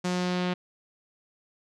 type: tone with low-pass filter sweep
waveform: sawtooth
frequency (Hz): 179.9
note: F#3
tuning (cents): -48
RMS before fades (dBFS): -28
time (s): 0.04-0.54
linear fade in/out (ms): 10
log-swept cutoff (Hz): 7000 to 3300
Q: 1.5
effects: none